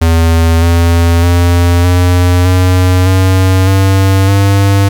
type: tone with pitch steps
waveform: square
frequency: 82.5 / 84.67 / 86.9 / 89.19 / 91.54 / 93.95 / 96.42 / 98.96 Hz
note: E2 / E2 / F2 / F2 / F#2 / F#2 / G2 / G2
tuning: +2 / +47 / -8 / +37 / -18 / +27 / -28 / +17 cents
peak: -6 dBFS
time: 0.01-4.89 s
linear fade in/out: 10 ms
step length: 610 ms
effects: 8-bit